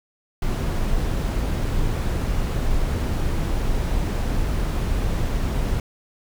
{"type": "noise", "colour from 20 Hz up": "brown", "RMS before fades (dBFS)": -22, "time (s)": [0.42, 5.8], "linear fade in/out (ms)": 2, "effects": []}